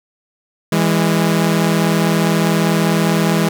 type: tone pair together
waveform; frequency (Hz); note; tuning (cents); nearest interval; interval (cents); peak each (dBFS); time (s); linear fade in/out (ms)
sawtooth; 164.81 / 204.8; E3 / G#3; 0 / -24; major third; 376; -11 / -12; 0.72-3.49; 5
effects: 8-bit